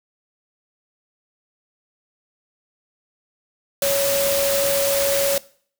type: tone in noise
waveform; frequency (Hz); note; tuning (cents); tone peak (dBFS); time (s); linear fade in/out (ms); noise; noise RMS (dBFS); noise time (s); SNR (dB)
sine; 558; C#5; +11; -19; 3.82-5.38; 2; white; -23; 3.82-5.38; +1
effects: noise-tail reverb RT60 0.5 s tail -20 dB re dry